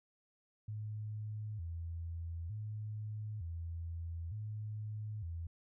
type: tone with vibrato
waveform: sine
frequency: 94.6 Hz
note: F#2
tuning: 39 cents sharp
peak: -39 dBFS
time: 0.68-5.47 s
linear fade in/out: 5 ms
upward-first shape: square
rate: 0.55 Hz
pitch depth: 210 cents each way
effects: none